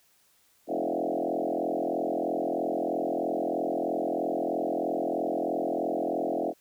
sine tone with frequency modulation, 493.9 Hz, B4, in tune, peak -26 dBFS, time 0.67-6.54 s, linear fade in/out 50 ms, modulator 43.1 Hz, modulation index 5.4, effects white hiss -65 dBFS RMS until 6.6 s

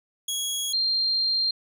20% pulse / sine tone pair in turn, 3322 / 4185 Hz, G#7 / C8, 0 / 0 cents, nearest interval major third, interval 400 cents, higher second, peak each -21 dBFS, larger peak neither, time 0.28-0.73 / 0.73-1.51 s, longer second, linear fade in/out 5 ms, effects none

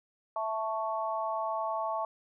sine chord, A major, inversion second, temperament equal, 659.3 / 880 / 1108.7 Hz, E5 / A5 / C#6, 0 / 0 / 0 cents, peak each -34 / -34 / -35 dBFS, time 0.36-2.05 s, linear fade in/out 2 ms, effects none

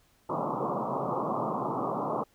white band-pass noise, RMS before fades -31 dBFS, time 0.29-2.24 s, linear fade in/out 10 ms, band 120 to 1200 Hz, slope 96 dB/octave, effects pink hiss -66 dBFS RMS until 2.34 s

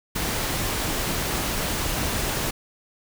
pink noise, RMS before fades -26 dBFS, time 0.15-2.51 s, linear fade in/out 10 ms, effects none

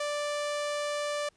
sawtooth tone, 587.3 Hz, D5, in tune, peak -26 dBFS, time 0-1.29 s, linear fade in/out 5 ms, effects pink hiss -68 dBFS RMS until 1.36 s + resampled to 22050 Hz

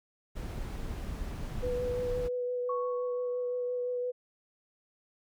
brown noise, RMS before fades -37 dBFS, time 0.35-2.29 s, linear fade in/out 20 ms
sine tone with vibrato, 493.9 Hz, B4, in tune, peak -30 dBFS, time 1.62-4.12 s, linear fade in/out 20 ms, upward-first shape triangle, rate 5.8 Hz, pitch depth 15 cents each way
sine tone with exponential decay, 1108.7 Hz, C#6, in tune, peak -32 dBFS, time 2.69-3.98 s, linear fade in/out 5 ms, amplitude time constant 280 ms
effects none

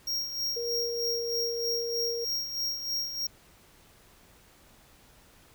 square tone with tremolo, 5588 Hz, F8, in tune, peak -28 dBFS, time 0.07-3.27 s, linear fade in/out 5 ms, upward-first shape sine, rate 3.2 Hz, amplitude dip 60%
sine tone with pitch glide, 470 to 466.5 Hz, A#4 to A#4, +14 to +1 cents, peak -31 dBFS, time 0.56-2.25 s, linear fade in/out 10 ms, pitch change -13 cents, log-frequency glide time 0.76-1.26 s
effects pink hiss -58 dBFS RMS until 5.54 s

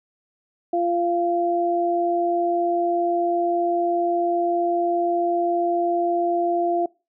sine tone pair together, 345.9 / 691 Hz, F4 / F5, -17 / -19 cents, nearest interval octave, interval 1198 cents, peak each -22 / -21 dBFS, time 0.73-6.86 s, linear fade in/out 5 ms, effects noise-tail reverb RT60 0.3 s tail -24 dB re dry

